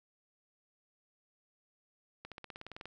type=accelerating click train; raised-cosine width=0.3 ms; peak=-29 dBFS; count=12; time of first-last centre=2.25-2.856 s; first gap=67 ms; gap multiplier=0.96; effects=none